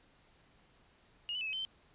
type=tone with pitch steps; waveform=sine; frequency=2859 / 2992 / 2619 / 2553 / 3079 / 3100 Hz; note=F7 / F#7 / E7 / D#7 / G7 / G7; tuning=+40 / +19 / -12 / +44 / -32 / -20 cents; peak=-35 dBFS; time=1.29-1.65 s; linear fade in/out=0 ms; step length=60 ms; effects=pink hiss -66 dBFS RMS until 1.94 s + resampled to 8000 Hz